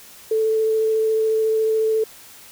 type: tone with vibrato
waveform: sine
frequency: 440 Hz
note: A4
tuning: in tune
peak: -16 dBFS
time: 0.31-2.04 s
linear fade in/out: 5 ms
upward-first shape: sine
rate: 14 Hz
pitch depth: 9 cents each way
effects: white hiss -44 dBFS RMS until 2.51 s